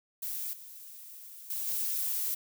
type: noise with level steps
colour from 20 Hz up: violet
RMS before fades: -36 / -48 / -35 / -32 dBFS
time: 0.22-2.35 s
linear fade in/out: 10 ms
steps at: 0.53 / 1.5 / 1.67 s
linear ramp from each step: 2 ms
effects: none